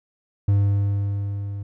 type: tone with level ramp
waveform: triangle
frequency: 100.4 Hz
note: G2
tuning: 42 cents sharp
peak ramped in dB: -12 to -26 dBFS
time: 0.48-1.63 s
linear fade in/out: 5 ms
effects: none